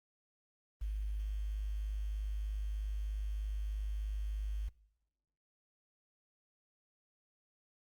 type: tone with quantisation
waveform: sine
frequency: 51.6 Hz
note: G#1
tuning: 10 cents flat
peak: -34 dBFS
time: 0.81-4.69 s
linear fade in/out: 10 ms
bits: 10
effects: noise-tail reverb RT60 1.0 s tail -24 dB re dry + Opus 24 kbps